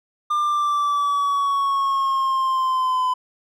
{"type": "linear sweep", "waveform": "triangle", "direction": "down", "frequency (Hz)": [1200, 1009], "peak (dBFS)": -16, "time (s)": [0.3, 3.14], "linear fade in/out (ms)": 10, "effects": []}